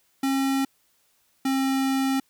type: tone pair in turn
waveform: square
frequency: 270 / 267.8 Hz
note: C#4 / C4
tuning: -45 / +40 cents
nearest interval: unison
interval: 15 cents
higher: first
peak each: -22 dBFS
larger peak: neither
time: 0.23-0.65 / 1.45-2.2 s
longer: second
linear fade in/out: 5 ms
effects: white hiss -66 dBFS RMS until 2.29 s